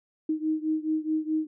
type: beating tone pair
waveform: sine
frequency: 311.1 / 315.8 Hz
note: D#4 / D#4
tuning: 0 / +26 cents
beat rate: 4.7 Hz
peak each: -27 / -29 dBFS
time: 0.29-1.47 s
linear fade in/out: 5 ms
effects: none